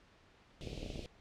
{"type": "band-stop noise", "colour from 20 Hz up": "pink", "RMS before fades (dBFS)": -45, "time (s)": [0.61, 1.06], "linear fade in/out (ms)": 0, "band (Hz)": [640, 2400], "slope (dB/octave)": 48}
{"type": "clicks", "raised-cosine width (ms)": 2, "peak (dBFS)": -30, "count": 8, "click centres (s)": [0.673, 0.731, 0.777, 0.83, 0.862, 0.902, 0.958, 0.993]}
{"effects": ["pink hiss -64 dBFS RMS until 1.2 s", "low-pass 4000 Hz 12 dB/octave"]}